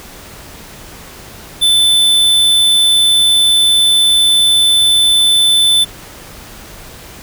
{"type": "tone", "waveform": "square", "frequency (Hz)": 3520, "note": "A7", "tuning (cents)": 0, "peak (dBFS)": -8, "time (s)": [1.61, 5.85], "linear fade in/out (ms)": 20, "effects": ["pink hiss -34 dBFS RMS until 7.22 s"]}